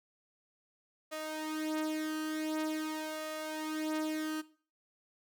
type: tone with flanger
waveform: sawtooth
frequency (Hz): 311.1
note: D#4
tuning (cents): 0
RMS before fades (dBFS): -37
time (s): 1.11-4.42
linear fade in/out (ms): 20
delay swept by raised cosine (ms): 1.7 to 3.9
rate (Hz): 0.46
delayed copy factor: +0.7
effects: noise-tail reverb RT60 0.4 s tail -17 dB re dry